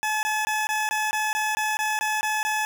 20% pulse tone bursts, 858 Hz, A5, 44 cents flat, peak -18 dBFS, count 12, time 0.03-2.65 s, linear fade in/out 0 ms, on 200 ms, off 20 ms, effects none

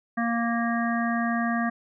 harmonic tone, 233.1 Hz, A#3, in tune, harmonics 1 / 3 / 5 / 7 / 8, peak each -25 / -30 / -32 / -33 / -34 dBFS, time 0.17-1.7 s, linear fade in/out 10 ms, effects none

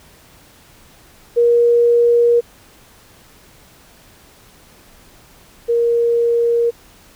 sine tone pair in turn, 473.9 / 469.5 Hz, A#4 / A#4, +28 / +12 cents, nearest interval unison, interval 16 cents, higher first, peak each -9 / -12 dBFS, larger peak first, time 1.36-2.41 / 5.68-6.71 s, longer first, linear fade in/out 20 ms, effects pink hiss -47 dBFS RMS until 7.15 s

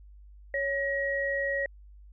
sine tone pair together, 556.1 / 1900 Hz, C#5 / A#6, +5 / +33 cents, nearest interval octave + major sixth, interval 2128 cents, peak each -30 / -29 dBFS, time 0.54-1.66 s, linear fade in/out 2 ms, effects added 50 Hz sine -48 dBFS peak until 2.12 s

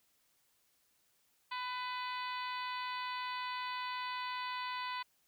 harmonic tone, 499.7 Hz, B4, 20 cents sharp, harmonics 2 / 3 / 4 / 5 / 6 / 7 / 8 / 9, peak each -39 / -48 / -46 / -48 / -51 / -51 / -51 / -53 dBFS, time 1.51-5.03 s, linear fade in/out 10 ms, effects white hiss -74 dBFS RMS until 5.27 s

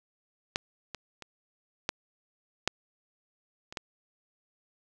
clicks, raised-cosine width 0.2 ms, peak -10 / -20 / -25 / -10 / -7 / -25 / -16 dBFS, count 7, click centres 0.559 / 0.947 / 1.223 / 1.891 / 2.676 / 3.725 / 3.772 s, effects none

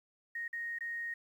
sine tone with dropouts, 1864.7 Hz, A#6, in tune, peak -36 dBFS, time 0.35-1.14 s, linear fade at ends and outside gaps 5 ms, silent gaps 0.48-0.529 / 0.787-0.807 s, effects 11-bit

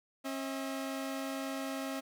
sawtooth tone pair together, 269.9 / 642 Hz, C#4 / E5, -46 / -46 cents, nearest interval octave + minor third, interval 1500 cents, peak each -33 / -38 dBFS, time 0.24-2.01 s, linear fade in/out 20 ms, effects none

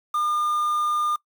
triangle tone with quantisation, 1208 Hz, D6, 48 cents sharp, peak -19 dBFS, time 0.14-1.16 s, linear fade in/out 5 ms, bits 7, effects noise-tail reverb RT60 0.1 s tail -21 dB re dry

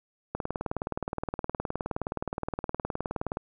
click train, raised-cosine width 1 ms, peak -16 dBFS, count 59, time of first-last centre 0.35-3.371 s, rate 19.2 Hz, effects none

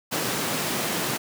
pink high-pass noise, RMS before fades -27 dBFS, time 0.11-1.18 s, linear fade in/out 20 ms, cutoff 140 Hz, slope 24 dB/octave, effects none

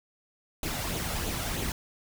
pink noise with flanger, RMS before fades -32 dBFS, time 0.63-1.72 s, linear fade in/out 2 ms, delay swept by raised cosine 0.28 to 1.48 ms, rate 3.1 Hz, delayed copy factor +0.5, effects none

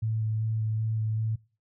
sine tone with vibrato, 110 Hz, A2, in tune, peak -25 dBFS, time 0.02-1.36 s, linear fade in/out 10 ms, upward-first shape square, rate 2.6 Hz, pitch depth 10 cents each way, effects noise-tail reverb RT60 0.4 s tail -25 dB re dry

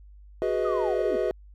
triangle chord, G# minor seventh, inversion third, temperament equal with one note detuned, 370 / 415.3 / 493.9 / 632 Hz, F#4 / G#4 / B4 / D#5, 0 / 0 / 0 / +27 cents, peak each -27 dBFS, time 0.42-1.31 s, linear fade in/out 0 ms
sine linear sweep, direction down, 1298 to 207.7 Hz, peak -31 dBFS, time 0.64-1.17 s, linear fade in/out 20 ms
effects added 50 Hz sine -46 dBFS peak until 1.54 s

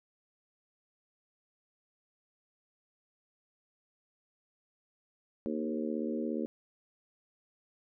harmonic tone with a mistuned harmonic, 76.9 Hz, D#2, 20 cents flat, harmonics 3 / 4 / 5 / 6 / 7, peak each -35 / -37 / -39 / -41 / -42 dBFS, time 5.46-6.46 s, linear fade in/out 0 ms, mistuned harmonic 3, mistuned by +16 cents, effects none

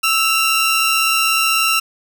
sawtooth tone pair together, 1318.5 / 2773 Hz, E6 / F7, 0 / -13 cents, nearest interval octave + minor second, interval 1287 cents, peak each -13 dBFS, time 0.03-1.8 s, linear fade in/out 10 ms, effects none

